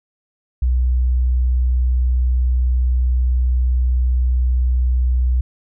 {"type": "tone", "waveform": "sine", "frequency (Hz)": 62.3, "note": "B1", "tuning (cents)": 16, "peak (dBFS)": -13, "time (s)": [0.62, 5.41], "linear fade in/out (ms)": 5, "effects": []}